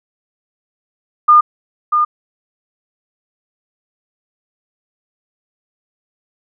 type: tone with echo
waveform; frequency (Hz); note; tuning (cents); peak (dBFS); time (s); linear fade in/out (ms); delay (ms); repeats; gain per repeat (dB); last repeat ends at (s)
sine; 1213; D#6; -44; -4; 1.28-1.41; 10; 640; 1; -6; 2.05
effects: none